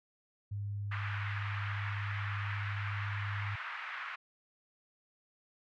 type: tone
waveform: sine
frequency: 101.7 Hz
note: G#2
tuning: 36 cents flat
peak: -35 dBFS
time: 0.51-3.56 s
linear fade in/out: 10 ms
type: band-pass noise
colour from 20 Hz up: white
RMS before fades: -42 dBFS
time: 0.91-4.16 s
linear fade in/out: 10 ms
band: 1100 to 2100 Hz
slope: 24 dB/octave
effects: none